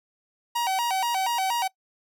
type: tone with vibrato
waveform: 45% pulse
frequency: 850 Hz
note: G#5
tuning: 40 cents sharp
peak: -23 dBFS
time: 0.55-1.68 s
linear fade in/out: 10 ms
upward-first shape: square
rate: 4.2 Hz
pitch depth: 190 cents each way
effects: noise-tail reverb RT60 0.1 s tail -21 dB re dry